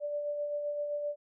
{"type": "tone with tremolo", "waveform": "sine", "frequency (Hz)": 586, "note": "D5", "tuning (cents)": -4, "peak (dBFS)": -30, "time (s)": [0, 1.16], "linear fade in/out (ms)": 50, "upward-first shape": "sine", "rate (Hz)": 7.7, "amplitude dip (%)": 35, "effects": []}